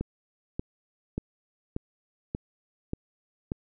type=click train; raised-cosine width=3 ms; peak=-17 dBFS; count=7; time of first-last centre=0.01-3.519 s; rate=1.71 Hz; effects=none